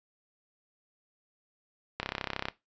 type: click train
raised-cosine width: 0.3 ms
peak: -15 dBFS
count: 17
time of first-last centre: 2-2.485 s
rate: 33 Hz
effects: noise-tail reverb RT60 0.2 s tail -17 dB re dry + resampled to 16000 Hz